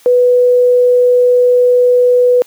sine tone, 493.9 Hz, B4, in tune, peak -5 dBFS, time 0.06-2.42 s, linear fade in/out 0 ms, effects white hiss -45 dBFS RMS until 2.46 s + high-pass 300 Hz 12 dB/octave

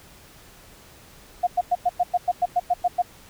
sine tone bursts, 713 Hz, F5, 36 cents sharp, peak -16 dBFS, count 12, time 1.43-3.022 s, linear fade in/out 10 ms, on 41 ms, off 100 ms, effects pink hiss -49 dBFS RMS until 3.29 s

